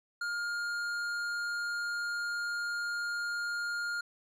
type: tone with tanh clipping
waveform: sine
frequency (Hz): 1413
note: F6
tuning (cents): +20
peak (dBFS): -34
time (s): 0.21-4.01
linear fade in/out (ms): 5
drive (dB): 12
effects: none